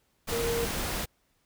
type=tone in noise; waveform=sine; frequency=466.2 Hz; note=A#4; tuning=in tune; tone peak=-28 dBFS; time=0.31-0.66 s; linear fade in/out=20 ms; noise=pink; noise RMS=-32 dBFS; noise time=0.27-1.06 s; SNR=+1 dB; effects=pink hiss -71 dBFS RMS until 1.45 s